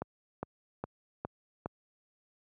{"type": "click train", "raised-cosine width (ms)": 1, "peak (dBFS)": -21, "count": 5, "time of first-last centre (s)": [0.02, 1.659], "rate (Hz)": 2.44, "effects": ["high-pass 80 Hz 12 dB/octave"]}